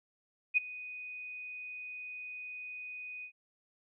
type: tone with ADSR envelope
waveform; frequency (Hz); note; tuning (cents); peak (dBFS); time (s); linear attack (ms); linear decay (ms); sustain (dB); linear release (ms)
sine; 2489; D#7; 0; -21; 0.54-3.32; 32; 15; -20; 82
effects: none